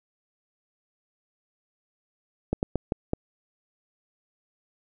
slowing click train, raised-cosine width 2 ms, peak -11 dBFS, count 5, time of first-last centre 2.53-3.134 s, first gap 99 ms, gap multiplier 1.29, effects none

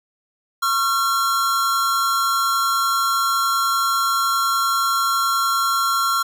square tone pair together, 1096.1 / 1365 Hz, C#6 / F6, -20 / -40 cents, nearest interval major third, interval 380 cents, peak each -24 / -19 dBFS, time 0.62-6.23 s, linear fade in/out 10 ms, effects none

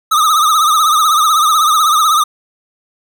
square tone with vibrato, 1244.5 Hz, D#6, in tune, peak -9 dBFS, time 0.11-2.24 s, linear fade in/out 10 ms, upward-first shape triangle, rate 16 Hz, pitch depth 110 cents each way, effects none

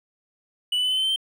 triangle tone with pitch steps, 2960 / 2987 / 3015 / 3043 / 3071 / 3100 / 3129 Hz, F#7 / F#7 / F#7 / F#7 / G7 / G7 / G7, 0 / +16 / +32 / +48 / -36 / -20 / -4 cents, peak -19 dBFS, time 0.72-1.161 s, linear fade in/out 5 ms, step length 63 ms, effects none

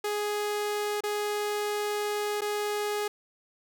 sawtooth tone with dropouts, 416.1 Hz, G#4, 3 cents sharp, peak -24 dBFS, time 0.04-3.08 s, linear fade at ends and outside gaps 5 ms, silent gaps 1.007-1.036 / 2.409-2.417 s, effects none

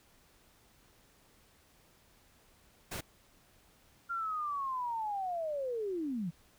pink noise, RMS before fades -40 dBFS, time 2.91-3.01 s, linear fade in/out 10 ms
sine linear sweep, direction down, 1396.9 to 155.56 Hz, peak -33 dBFS, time 4.09-6.31 s, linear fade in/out 20 ms
effects pink hiss -65 dBFS RMS until 6.58 s

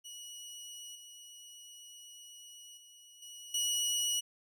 20% pulse tone with level steps, 2923 Hz, F#7, 22 cents flat, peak -40 / -45 / -50 / -42 / -25 dBFS, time 0.04-4.21 s, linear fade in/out 20 ms, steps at 0.95 / 2.77 / 3.22 / 3.54 s, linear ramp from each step 5 ms, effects none

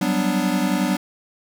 square chord, G major seventh, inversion third, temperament equal, 185 / 196 / 246.9 / 293.7 Hz, F#3 / G3 / B3 / D4, 0 / 0 / 0 / 0 cents, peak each -25 dBFS, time 0.01-0.97 s, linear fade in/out 5 ms, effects none

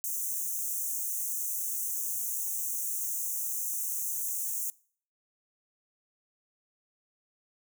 white high-pass noise, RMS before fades -33 dBFS, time 0.04-4.7 s, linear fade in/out 0 ms, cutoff 6000 Hz, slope 96 dB/octave, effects noise-tail reverb RT60 0.5 s tail -23 dB re dry

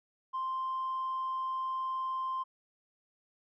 triangle tone with tanh clipping, 1046.5 Hz, C6, in tune, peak -32 dBFS, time 0.33-2.44 s, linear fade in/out 20 ms, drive 5 dB, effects none

